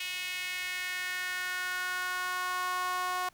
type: tone with high-pass filter sweep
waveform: sawtooth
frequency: 364.6 Hz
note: F#4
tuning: 25 cents flat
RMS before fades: -34 dBFS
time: 0-3.29 s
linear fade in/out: 5 ms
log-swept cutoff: 2600 to 920 Hz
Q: 3.1
effects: pink hiss -64 dBFS RMS until 3.33 s